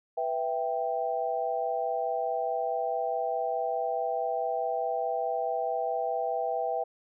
sine chord, E minor, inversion second, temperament equal, 493.9 / 659.3 / 784 Hz, B4 / E5 / G5, 0 / 0 / 0 cents, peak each -33 / -31 / -31 dBFS, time 0.17-6.84 s, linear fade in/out 10 ms, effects none

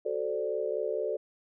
sine chord, D dominant seventh, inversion first, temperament equal with one note detuned, 374.7 / 440 / 523.3 / 587.3 Hz, F#4 / A4 / C5 / D5, +22 / 0 / 0 / 0 cents, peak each -36 / -32 / -36 / -34 dBFS, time 0.05-1.17 s, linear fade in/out 10 ms, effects none

